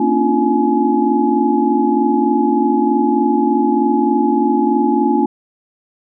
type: tone cluster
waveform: sine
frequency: 231.4 / 272.5 / 295.8 / 347.6 / 845 Hz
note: A#3 / C#4 / D4 / F4 / G#5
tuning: -13 / -29 / +13 / -8 / +30 cents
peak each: -18 dBFS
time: 0-5.26 s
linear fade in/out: 5 ms
effects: none